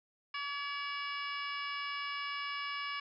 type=harmonic tone with a mistuned harmonic; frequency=571 Hz; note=D5; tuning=49 cents flat; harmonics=2 / 3 / 4 / 5 / 6 / 7 / 8 / 9; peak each=-40 / -44 / -42 / -44 / -53 / -55 / -55 / -49 dBFS; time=0.34-3 s; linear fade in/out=5 ms; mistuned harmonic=3; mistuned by=-18 cents; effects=none